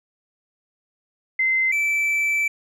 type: tone pair in turn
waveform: sine / triangle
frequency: 2069 / 2322 Hz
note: C7 / D7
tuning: -20 / -20 cents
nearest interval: major second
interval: 200 cents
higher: second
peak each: -17 dBFS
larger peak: neither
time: 1.39-1.72 / 1.72-2.48 s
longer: second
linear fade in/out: 5 ms
effects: none